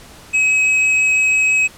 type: tone with hard clipping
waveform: sine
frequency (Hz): 2551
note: D#7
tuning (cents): +43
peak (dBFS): -13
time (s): 0.33-1.68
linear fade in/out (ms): 20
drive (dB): 5
effects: pink hiss -41 dBFS RMS until 1.77 s + low-pass 12000 Hz 12 dB/octave